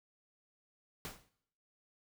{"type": "noise with exponential decay", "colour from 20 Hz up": "pink", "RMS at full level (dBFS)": -40, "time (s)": [1.05, 1.29], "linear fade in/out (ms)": 0, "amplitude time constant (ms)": 52, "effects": ["noise-tail reverb RT60 0.7 s tail -19 dB re dry"]}